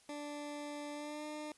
20% pulse tone with pitch glide, 293 to 301.9 Hz, D4 to D4, -4 to +48 cents, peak -37 dBFS, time 0.09-1.52 s, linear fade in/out 2 ms, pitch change +52 cents, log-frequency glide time 0.92-1.25 s, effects white hiss -66 dBFS RMS until 1.57 s + resampled to 24000 Hz

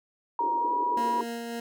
sine tone with pitch glide, 943 to 966.7 Hz, A#5 to B5, +20 to -37 cents, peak -24 dBFS, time 0.39-1.21 s, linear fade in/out 2 ms, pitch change +43 cents, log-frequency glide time 0.58-0.72 s
pink band-pass noise, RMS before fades -38 dBFS, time 0.4-1.24 s, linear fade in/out 10 ms, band 310 to 490 Hz, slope 48 dB/octave
20% pulse tone with tremolo, 233.7 Hz, A#3, 5 cents sharp, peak -27 dBFS, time 0.97-1.6 s, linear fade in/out 2 ms, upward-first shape sine, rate 3.7 Hz, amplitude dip 25%
effects none

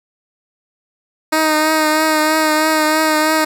10% pulse tone with vibrato, 311.1 Hz, D#4, in tune, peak -4 dBFS, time 1.32-3.45 s, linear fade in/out 10 ms, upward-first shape triangle, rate 3.1 Hz, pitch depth 30 cents each way, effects none

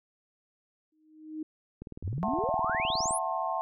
sine tone with exponential growth, 311.1 Hz, D#4, in tune, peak -31 dBFS, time 0.92-1.43 s, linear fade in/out 5 ms, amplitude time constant 110 ms
click train, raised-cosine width 3 ms, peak -28 dBFS, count 26, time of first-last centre 1.82-3.109 s, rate 19.4 Hz
sine exponential sweep, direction up, 77.78 to 11500 Hz, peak -30 dBFS, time 2.03-3.19 s, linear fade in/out 20 ms
sine chord, F# half-diminished seventh, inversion third, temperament just, 666 / 740 / 888 / 1065.6 Hz, E5 / F#5 / A5 / C6, +18 / 0 / +16 / +31 cents, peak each -34 dBFS, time 2.23-3.61 s, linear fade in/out 0 ms
effects none

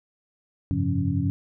sine tone cluster, 91.5 / 102.2 / 134.6 / 175.1 / 277.3 Hz, F#2 / G#2 / C3 / F3 / C#4, -19 / -27 / +49 / +5 / +1 cents, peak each -28 dBFS, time 0.71-1.3 s, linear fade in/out 0 ms, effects none

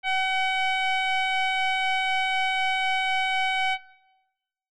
sine tone with frequency modulation, 1514 Hz, F#6, 39 cents sharp, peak -20 dBFS, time 0.03-3.78 s, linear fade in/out 50 ms, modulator 756 Hz, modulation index 1.8, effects noise-tail reverb RT60 1.0 s tail -19 dB re dry + tanh soft clip ceiling -20 dBFS

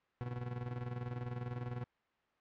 40% pulse tone with tremolo, 122.3 Hz, B2, 16 cents flat, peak -36 dBFS, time 0.21-1.84 s, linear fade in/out 0 ms, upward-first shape square, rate 20 Hz, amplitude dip 60%, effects white hiss -75 dBFS RMS until 2.4 s + low-pass 2000 Hz 12 dB/octave

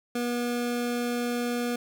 25% pulse tone, 241.2 Hz, B3, 41 cents flat, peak -23 dBFS, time 0.15-1.76 s, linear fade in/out 5 ms, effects none

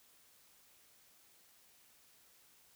silence, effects white hiss -66 dBFS RMS until 2.75 s

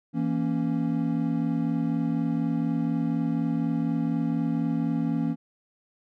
triangle chord, A# diminished, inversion second, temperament equal, 164.81 / 233.1 / 277.2 Hz, E3 / A#3 / C#4, 0 / 0 / 0 cents, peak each -26 dBFS, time 0.13-5.36 s, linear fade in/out 50 ms, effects none

